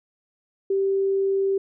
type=tone; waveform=sine; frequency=390 Hz; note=G4; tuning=9 cents flat; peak=-19 dBFS; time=0.7-1.58 s; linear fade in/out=5 ms; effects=none